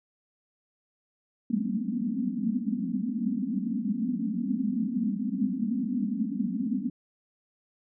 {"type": "band-pass noise", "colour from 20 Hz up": "pink", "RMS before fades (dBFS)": -29, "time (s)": [1.5, 6.9], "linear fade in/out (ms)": 2, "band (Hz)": [190, 270], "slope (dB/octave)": 96, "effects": []}